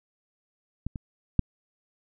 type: clicks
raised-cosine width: 5 ms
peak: -18 / -22 / -7 dBFS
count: 3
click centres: 0.866 / 0.958 / 1.393 s
effects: none